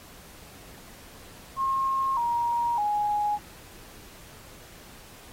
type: tone with pitch steps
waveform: sine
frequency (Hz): 1073 / 945 / 832.2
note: C6 / A#5 / G#5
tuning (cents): +43 / +23 / +3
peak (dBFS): -23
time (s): 1.56-3.39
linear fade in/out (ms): 50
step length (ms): 610
effects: pink hiss -49 dBFS RMS until 5.32 s + AAC 48 kbps